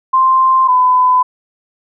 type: tone pair in turn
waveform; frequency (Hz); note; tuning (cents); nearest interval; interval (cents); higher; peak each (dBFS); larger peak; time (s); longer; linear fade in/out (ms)
sine; 1046.5 / 1006.9; C6 / B5; 0 / +33; minor second; 67; first; -7; neither; 0.13-0.68 / 0.68-1.23; neither; 10
effects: none